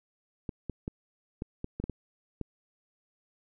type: clicks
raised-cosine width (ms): 3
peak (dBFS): -21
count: 9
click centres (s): 0.492 / 0.697 / 0.879 / 1.421 / 1.644 / 1.8 / 1.84 / 1.897 / 2.413
effects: none